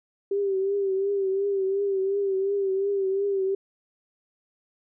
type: tone with vibrato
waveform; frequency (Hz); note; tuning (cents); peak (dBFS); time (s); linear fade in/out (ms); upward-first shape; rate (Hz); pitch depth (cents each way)
sine; 392; G4; 0; -22; 0.31-3.55; 5; triangle; 2.8; 62
effects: none